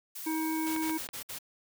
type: noise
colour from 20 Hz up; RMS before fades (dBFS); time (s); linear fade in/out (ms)
blue; -41; 0.15-1.03; 10
type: harmonic tone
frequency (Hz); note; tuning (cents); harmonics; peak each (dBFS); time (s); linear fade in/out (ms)
317.9; D#4; +37; 1 / 3 / 5 / 7; -30 / -37 / -47 / -43; 0.26-0.98; 10
type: noise bursts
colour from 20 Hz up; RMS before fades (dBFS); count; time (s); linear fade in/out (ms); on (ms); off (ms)
white; -40; 5; 0.66-1.388; 10; 100; 57
type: clicks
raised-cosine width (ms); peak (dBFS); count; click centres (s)
0.3; -22; 3; 0.763 / 0.895 / 1.089
effects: none